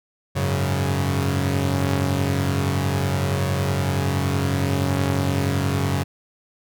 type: chord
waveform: sawtooth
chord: F# suspended second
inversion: none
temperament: equal with one note detuned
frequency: 92.5 / 103.23 / 138.59 Hz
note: F#2 / G#2 / C#3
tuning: 0 / -10 / 0 cents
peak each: -19 / -25 / -19 dBFS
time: 0.35-6.04 s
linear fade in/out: 20 ms
effects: none